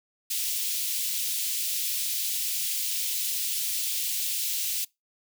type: high-pass noise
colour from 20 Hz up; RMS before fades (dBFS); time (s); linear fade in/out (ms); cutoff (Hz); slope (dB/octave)
white; -29; 0.3-4.85; 10; 2700; 24
effects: noise-tail reverb RT60 0.2 s tail -24 dB re dry